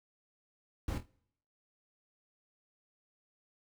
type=noise with echo; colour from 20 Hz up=brown; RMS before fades=-35 dBFS; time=0.88-0.98 s; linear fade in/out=2 ms; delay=25 ms; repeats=3; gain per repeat=-9 dB; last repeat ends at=1.055 s; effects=noise-tail reverb RT60 0.7 s tail -24 dB re dry